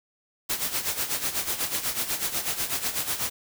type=noise with tremolo; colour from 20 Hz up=white; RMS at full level=-26 dBFS; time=0.49-3.3 s; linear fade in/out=10 ms; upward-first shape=sine; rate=8.1 Hz; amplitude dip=70%; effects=none